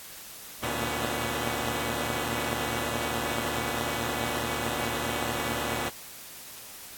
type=tone cluster; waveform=5% pulse; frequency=74.9 / 114.7 / 119.4 / 250.3 / 282 Hz; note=D2 / A#2 / A#2 / B3 / C#4; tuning=+35 / -28 / +42 / +23 / +30 cents; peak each=-24 dBFS; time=0.62-5.9 s; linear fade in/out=20 ms; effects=white hiss -44 dBFS RMS until 6.97 s + AAC 64 kbps